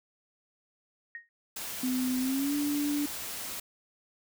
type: tone with exponential decay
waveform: sine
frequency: 1864.7 Hz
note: A#6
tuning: in tune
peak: -35 dBFS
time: 1.15-1.29 s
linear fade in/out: 1 ms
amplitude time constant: 30 ms
type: noise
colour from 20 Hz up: white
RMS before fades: -38 dBFS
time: 1.56-3.6 s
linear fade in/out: 5 ms
type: tone with pitch glide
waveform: sine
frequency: 254.6 to 290.8 Hz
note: C4 to D4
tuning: -47 to -17 cents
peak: -27 dBFS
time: 1.83-3.06 s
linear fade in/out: 5 ms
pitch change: +230 cents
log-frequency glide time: 2.2-2.55 s
effects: none